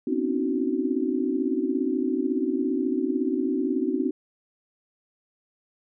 sine tone cluster, 251.6 / 268.1 / 285.9 / 319.2 / 373.9 Hz, B3 / C4 / D4 / D#4 / F#4, +32 / +42 / -46 / +44 / +18 cents, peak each -29 dBFS, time 0.07-4.11 s, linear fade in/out 5 ms, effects none

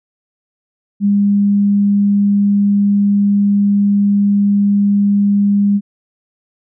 sine tone, 202.2 Hz, G#3, 46 cents flat, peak -9 dBFS, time 1-5.81 s, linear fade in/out 50 ms, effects none

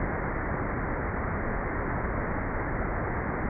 pink low-pass noise, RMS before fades -30 dBFS, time 0-3.49 s, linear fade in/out 2 ms, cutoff 2100 Hz, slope 96 dB/octave, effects none

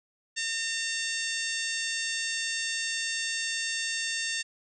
harmonic tone with a mistuned harmonic, 910 Hz, A#5, 42 cents flat, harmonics 2 / 3 / 4 / 5 / 6 / 7 / 8 / 9, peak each -34 / -36 / -37 / -38 / -39 / -39 / -40 / -41 dBFS, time 0.36-4.43 s, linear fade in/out 20 ms, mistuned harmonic 4, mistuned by -20 cents, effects none

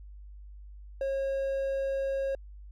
triangle tone, 543 Hz, C#5, 36 cents flat, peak -26 dBFS, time 1.01-2.35 s, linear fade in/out 2 ms, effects added 50 Hz sine -44 dBFS peak until 2.71 s

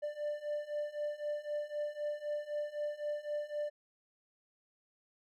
triangle beating tone pair, 590 / 593.9 Hz, D5 / D5, +8 / +19 cents, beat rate 3.9 Hz, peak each -38 / -36 dBFS, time 0.02-3.7 s, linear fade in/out 20 ms, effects none

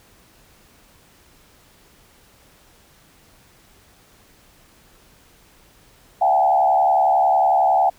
sine tone with frequency modulation, 763 Hz, G5, 47 cents flat, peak -13 dBFS, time 6.21-7.9 s, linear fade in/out 10 ms, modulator 71 Hz, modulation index 1.2, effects pink hiss -53 dBFS RMS until 7.98 s

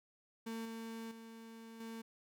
35% pulse tone with level steps, 226.3 Hz, A3, 49 cents sharp, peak -39 / -42 / -49 / -43 dBFS, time 0.46-2.02 s, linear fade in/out 10 ms, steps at 0.65 / 1.11 / 1.8 s, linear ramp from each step 5 ms, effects none

